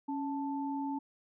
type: tone pair together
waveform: sine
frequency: 277.2 / 878.8 Hz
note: C#4 / A5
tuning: 0 / -2 cents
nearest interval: octave + minor sixth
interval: 1998 cents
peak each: -34 / -38 dBFS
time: 0.08-0.99 s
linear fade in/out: 10 ms
effects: none